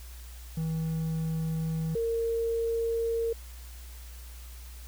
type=tone pair in turn; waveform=triangle / sine; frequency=160.9 / 459.2 Hz; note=E3 / A#4; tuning=-42 / -26 cents; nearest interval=octave + tritone; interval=1816 cents; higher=second; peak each=-26 dBFS; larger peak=neither; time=0.57-1.95 / 1.95-3.33 s; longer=neither; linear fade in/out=5 ms; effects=added 60 Hz sine -42 dBFS peak until 4.87 s + white hiss -52 dBFS RMS until 4.87 s